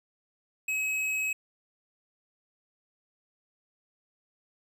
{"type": "tone with tanh clipping", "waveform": "sine", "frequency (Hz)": 2557, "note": "D#7", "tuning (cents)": 47, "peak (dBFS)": -29, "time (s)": [0.68, 1.33], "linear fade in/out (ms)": 5, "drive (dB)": 13, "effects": []}